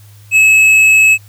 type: tone with tanh clipping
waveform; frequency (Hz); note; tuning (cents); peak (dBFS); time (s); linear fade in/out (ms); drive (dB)
sine; 2584; E7; -35; -6; 0.31-1.18; 50; 8
effects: added 103 Hz sine -37 dBFS peak until 1.28 s + white hiss -47 dBFS RMS until 1.28 s